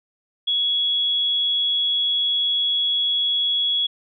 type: tone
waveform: sine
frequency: 3353 Hz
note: G#7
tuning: 16 cents sharp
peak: -18 dBFS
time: 0.47-3.87 s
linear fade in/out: 10 ms
effects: none